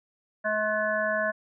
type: harmonic tone with a mistuned harmonic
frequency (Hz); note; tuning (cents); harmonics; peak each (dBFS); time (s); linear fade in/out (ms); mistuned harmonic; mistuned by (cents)
213.4; G#3; +47; 1 / 3 / 5 / 7 / 8; -38 / -27 / -34 / -31 / -30; 0.44-1.32; 20; 8; +17
effects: none